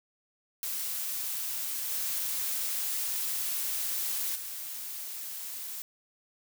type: noise with level steps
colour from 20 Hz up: blue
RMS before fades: -34 / -32 / -39 dBFS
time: 0.63-5.82 s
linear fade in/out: 0 ms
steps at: 1.9 / 4.35 s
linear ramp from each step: 10 ms
effects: none